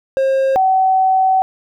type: tone pair in turn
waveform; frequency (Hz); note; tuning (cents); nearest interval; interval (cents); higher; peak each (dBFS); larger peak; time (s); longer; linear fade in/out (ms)
triangle / sine; 535 / 758.2; C5 / F#5; +38 / +42; tritone; 604; second; -10; neither; 0.17-0.56 / 0.56-1.42; second; 0
effects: none